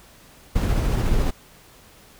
brown noise with tremolo, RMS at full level -19 dBFS, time 0.55-1.31 s, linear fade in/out 10 ms, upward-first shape sine, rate 14 Hz, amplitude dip 25%, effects pink hiss -50 dBFS RMS until 2.19 s

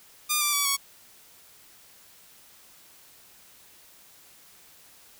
5% pulse tone with pitch steps, 1208 / 1175.6 / 1144.2 / 1113.5 Hz, D6 / D6 / D6 / C#6, +48 / +1 / -45 / +7 cents, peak -11 dBFS, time 0.29-0.77 s, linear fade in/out 20 ms, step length 120 ms, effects white hiss -54 dBFS RMS until 5.19 s

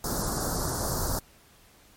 pink band-stop noise, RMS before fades -29 dBFS, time 0.04-1.19 s, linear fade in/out 2 ms, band 1500 to 4500 Hz, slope 48 dB/octave, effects pink hiss -57 dBFS RMS until 1.96 s + MP3 64 kbps

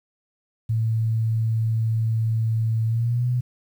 sine tone with pitch glide, 112.1 to 123.67 Hz, A2 to B2, +33 to +3 cents, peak -19 dBFS, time 0.69-3.41 s, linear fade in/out 10 ms, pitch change +170 cents, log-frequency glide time 2.86-3.28 s, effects 9-bit

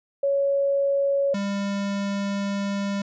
sine / square tone pair in turn, 557 / 199.68 Hz, C#5 / G3, +8 / +32 cents, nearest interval octave + tritone, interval 1776 cents, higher first, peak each -19 / -25 dBFS, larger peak first, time 0.23-1.34 / 1.34-3.02 s, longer second, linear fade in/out 5 ms, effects resampled to 16000 Hz

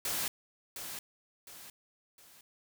white noise with echo, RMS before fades -34 dBFS, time 0.05-0.28 s, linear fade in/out 2 ms, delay 710 ms, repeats 3, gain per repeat -8 dB, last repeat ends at 2.41 s, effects none

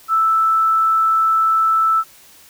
sine tone, 1318.5 Hz, E6, in tune, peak -12 dBFS, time 0.08-2.04 s, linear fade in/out 50 ms, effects white hiss -46 dBFS RMS until 2.49 s

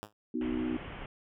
5% pulse tone with exponential decay, 105.8 Hz, G#2, 33 cents sharp, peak -26 dBFS, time 0.03-0.13 s, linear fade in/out 0 ms, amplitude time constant 21 ms
sine chord, B major, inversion none, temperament equal, 246.9 / 311.1 / 370 Hz, B3 / D#4 / F#4, 0 / 0 / 0 cents, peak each -33 / -34 / -39 dBFS, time 0.34-0.77 s, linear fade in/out 5 ms
pink low-pass noise, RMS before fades -43 dBFS, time 0.41-1.06 s, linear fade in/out 2 ms, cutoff 3200 Hz, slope 96 dB/octave
effects none

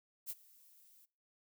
violet noise with ADSR envelope, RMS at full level -40 dBFS, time 0.26-1.06 s, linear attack 42 ms, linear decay 37 ms, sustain -24 dB, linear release 17 ms, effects noise-tail reverb RT60 0.4 s tail -23 dB re dry

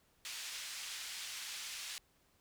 pink band-pass noise, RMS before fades -45 dBFS, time 0.25-1.98 s, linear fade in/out 0 ms, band 2500 to 8100 Hz, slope 12 dB/octave, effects pink hiss -72 dBFS RMS until 2.4 s

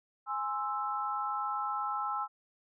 sine chord, Ab augmented, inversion none, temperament equal, 830.6 / 1046.5 / 1318.5 Hz, Ab5 / C6 / E6, 0 / 0 / 0 cents, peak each -36 / -38 / -34 dBFS, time 0.26-2.28 s, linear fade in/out 50 ms, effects none

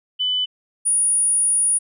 sine tone pair in turn, 3000 / 9657 Hz, F#7 / D9, +23 / +47 cents, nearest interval octave + minor sixth, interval 2024 cents, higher second, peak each -18 / -15 dBFS, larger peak second, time 0.19-0.46 / 0.85-1.79 s, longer second, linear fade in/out 20 ms, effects none

